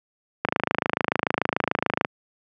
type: click train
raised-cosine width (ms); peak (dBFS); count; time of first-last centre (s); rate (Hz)
0.5; -4; 44; 0.45-2.049; 26.9
effects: high-pass 150 Hz 12 dB/octave